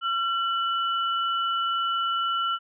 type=tone pair together; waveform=sine; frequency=1361 / 2968 Hz; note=F6 / F#7; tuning=-45 / +5 cents; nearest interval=octave + minor second; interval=1350 cents; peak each=-24 / -30 dBFS; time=0.01-2.59 s; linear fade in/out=50 ms; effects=none